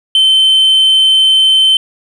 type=tone; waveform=sine; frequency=3084 Hz; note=G7; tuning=29 cents flat; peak=-3 dBFS; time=0.15-1.77 s; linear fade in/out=2 ms; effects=tanh soft clip ceiling -4 dBFS + 7-bit